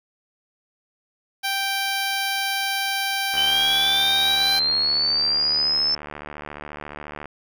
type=tone; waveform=10% pulse; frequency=784 Hz; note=G5; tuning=in tune; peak=-14 dBFS; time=1.43-4.6 s; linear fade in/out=20 ms
type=click train; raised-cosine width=0.5 ms; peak=-19 dBFS; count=292; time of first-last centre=3.34-7.257 s; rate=74.3 Hz
type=linear sweep; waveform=sine; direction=up; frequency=3034 to 5300 Hz; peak=-18 dBFS; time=3.37-5.95 s; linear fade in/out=5 ms
effects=none